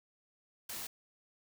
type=noise; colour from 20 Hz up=white; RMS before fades=-42 dBFS; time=0.69-0.87 s; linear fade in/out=5 ms; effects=none